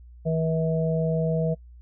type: harmonic tone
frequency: 161.2 Hz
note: E3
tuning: 38 cents flat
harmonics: 1 / 3 / 4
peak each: -23 / -28 / -29 dBFS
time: 0.25-1.55 s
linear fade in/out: 20 ms
effects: noise-tail reverb RT60 0.1 s tail -26 dB re dry + added 60 Hz sine -44 dBFS peak until 1.81 s